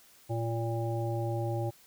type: harmonic tone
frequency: 115.1 Hz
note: A#2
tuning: 22 cents flat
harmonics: 1 / 3 / 5 / 7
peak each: -31 / -36 / -38 / -39 dBFS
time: 0.29-1.71 s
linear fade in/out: 20 ms
effects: white hiss -59 dBFS RMS until 1.86 s